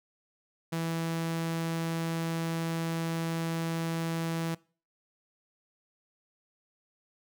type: tone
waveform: sawtooth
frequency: 164.81 Hz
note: E3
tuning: in tune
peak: -26 dBFS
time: 0.72-4.55 s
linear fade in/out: 10 ms
effects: noise-tail reverb RT60 0.4 s tail -23 dB re dry